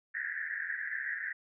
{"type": "band-pass noise", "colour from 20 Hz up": "white", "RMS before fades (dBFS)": -37, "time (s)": [0.14, 1.33], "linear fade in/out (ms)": 10, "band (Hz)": [1600, 1900], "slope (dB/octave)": 96, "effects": []}